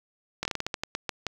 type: slowing click train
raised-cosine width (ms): 0.2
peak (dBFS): -12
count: 12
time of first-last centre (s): 0.43-1.267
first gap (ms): 22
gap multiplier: 1.23
effects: 7-bit